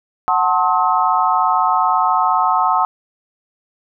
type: chord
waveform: sine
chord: F# diminished seventh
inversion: none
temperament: just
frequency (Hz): 740 / 888 / 1065.6 / 1278.7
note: F#5 / A5 / C6 / Eb6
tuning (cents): 0 / +16 / +31 / +47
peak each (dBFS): -18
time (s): 0.28-2.85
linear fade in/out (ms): 0
effects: none